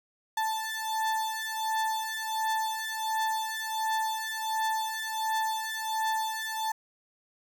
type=beating tone pair; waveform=35% pulse; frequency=880 / 881.4 Hz; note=A5 / A5; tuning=0 / +3 cents; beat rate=1.4 Hz; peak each=-30 / -30 dBFS; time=0.37-6.72 s; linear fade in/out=5 ms; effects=none